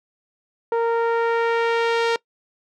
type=tone with low-pass filter sweep; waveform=sawtooth; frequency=462.6 Hz; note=A#4; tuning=13 cents flat; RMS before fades=-20 dBFS; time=0.72-2.16 s; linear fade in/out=2 ms; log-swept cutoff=940 to 4400 Hz; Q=0.99; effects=noise-tail reverb RT60 0.1 s tail -22 dB re dry